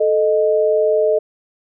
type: tone pair together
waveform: sine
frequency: 437.4 / 618.6 Hz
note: A4 / D#5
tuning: -10 / -10 cents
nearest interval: tritone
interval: 600 cents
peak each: -15 dBFS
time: 0-1.19 s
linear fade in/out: 10 ms
effects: none